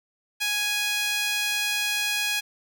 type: tone with high-pass filter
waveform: sawtooth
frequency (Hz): 830.6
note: G#5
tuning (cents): 0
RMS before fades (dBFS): -26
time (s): 0.4-2.41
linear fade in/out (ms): 20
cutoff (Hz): 2400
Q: 1.5
effects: none